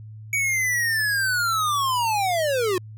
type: linear sweep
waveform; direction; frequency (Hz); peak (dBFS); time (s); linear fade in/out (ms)
square; down; 2271 to 349.2; -21; 0.33-2.78; 2
effects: added 108 Hz sine -37 dBFS peak until 2.97 s